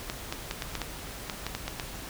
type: clicks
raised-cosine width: 0.2 ms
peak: -14 dBFS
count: 11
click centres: 0.099 / 0.325 / 0.511 / 0.622 / 0.753 / 0.817 / 1.298 / 1.466 / 1.55 / 1.68 / 1.798 s
effects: added 50 Hz sine -47 dBFS peak until 2.09 s + pink hiss -41 dBFS RMS until 2.09 s